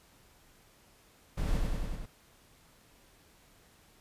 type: noise with echo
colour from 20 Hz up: brown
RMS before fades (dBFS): -31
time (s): 1.37-1.58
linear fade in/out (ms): 10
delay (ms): 96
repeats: 5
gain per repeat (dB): -2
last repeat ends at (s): 2.06
effects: pink hiss -62 dBFS RMS until 4 s + resampled to 32000 Hz

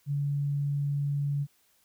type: tone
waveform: sine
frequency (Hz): 142.8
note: D3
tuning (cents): -48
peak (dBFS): -26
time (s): 0.06-1.47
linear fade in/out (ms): 50
effects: white hiss -67 dBFS RMS until 1.84 s

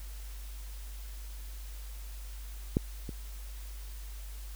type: clicks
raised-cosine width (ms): 3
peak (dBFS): -12 / -25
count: 2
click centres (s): 2.769 / 3.092
effects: added 50 Hz sine -40 dBFS peak until 4.55 s + white hiss -53 dBFS RMS until 4.55 s

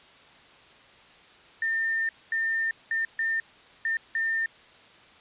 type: tone bursts at uneven times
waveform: sine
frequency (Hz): 1806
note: A6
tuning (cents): +45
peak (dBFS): -24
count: 6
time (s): 1.62-2.09 / 2.32-2.71 / 2.91-3.05 / 3.19-3.4 / 3.85-3.97 / 4.15-4.46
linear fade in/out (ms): 2
effects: white hiss -53 dBFS RMS until 5.2 s + resampled to 8000 Hz

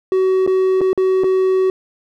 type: tone with dropouts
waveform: triangle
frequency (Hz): 376.5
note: F#4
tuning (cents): +30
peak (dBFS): -10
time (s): 0.12-1.7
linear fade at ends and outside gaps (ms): 1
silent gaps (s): 0.465-0.475 / 0.808-0.814 / 0.931-0.976 / 1.236-1.242
effects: none

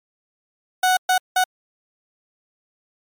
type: tone bursts at uneven times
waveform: 30% pulse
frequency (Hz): 740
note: F#5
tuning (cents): 0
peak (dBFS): -12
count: 3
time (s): 0.83-0.97 / 1.09-1.18 / 1.36-1.44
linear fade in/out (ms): 5
effects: MP3 96 kbps

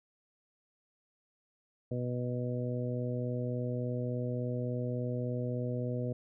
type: harmonic tone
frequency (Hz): 123.47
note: B2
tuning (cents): 0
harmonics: 1 / 2 / 3 / 4 / 5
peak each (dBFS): -34 / -38 / -43 / -39 / -43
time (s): 1.91-6.13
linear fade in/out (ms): 5
effects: none

